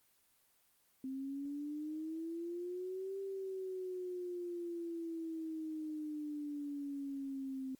sine exponential two-way sweep, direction up then down, 261.6 to 392 to 261.6 Hz, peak -39 dBFS, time 1.04-7.75 s, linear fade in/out 2 ms, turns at 3.19 s, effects white hiss -72 dBFS RMS until 7.79 s + Opus 24 kbps

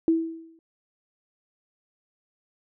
sine tone with exponential decay, 327 Hz, E4, 14 cents flat, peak -15 dBFS, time 0.08-0.59 s, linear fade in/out 1 ms, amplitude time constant 110 ms, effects none

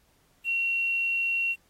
sine tone with quantisation, 2736 Hz, F7, 36 cents flat, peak -24 dBFS, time 0.44-1.56 s, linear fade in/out 50 ms, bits 9, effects pink hiss -66 dBFS RMS until 1.69 s + AAC 48 kbps

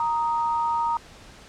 sine tone pair together, 932.3 / 1247.3 Hz, A#5 / D#6, 0 / +4 cents, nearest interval perfect fourth, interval 504 cents, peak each -22 / -29 dBFS, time 0-0.97 s, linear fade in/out 2 ms, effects pink hiss -47 dBFS RMS until 1.48 s + low-pass 7000 Hz 12 dB/octave

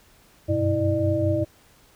sine tone cluster, 93.3 / 98.3 / 124.8 / 325.2 / 600 Hz, F#2 / G2 / B2 / E4 / D5, +15 / +5 / +19 / -23 / +37 cents, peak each -29 / -25 / -30 / -25 / -24 dBFS, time 0.48-1.45 s, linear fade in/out 20 ms, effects pink hiss -56 dBFS RMS until 1.95 s

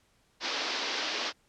white band-pass noise, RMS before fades -33 dBFS, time 0.4-1.33 s, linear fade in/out 50 ms, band 240 to 5400 Hz, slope 48 dB/octave, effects pink hiss -68 dBFS RMS until 1.48 s + low-pass 10000 Hz 12 dB/octave

